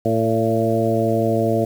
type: harmonic tone with a mistuned harmonic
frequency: 112.6 Hz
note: A2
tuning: 40 cents sharp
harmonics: 1 / 2 / 3 / 4 / 5 / 6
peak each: -23 / -23 / -23 / -23 / -23 / -23 dBFS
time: 0.05-1.65 s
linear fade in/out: 5 ms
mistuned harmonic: 5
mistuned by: +23 cents
effects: 7-bit